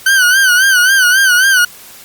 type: tone with vibrato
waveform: 40% pulse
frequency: 1519 Hz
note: F#6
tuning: 45 cents sharp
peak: -6 dBFS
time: 0.06-1.65 s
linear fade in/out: 5 ms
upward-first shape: sine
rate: 3.7 Hz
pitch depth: 95 cents each way
effects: white hiss -36 dBFS RMS until 2.04 s + Opus 48 kbps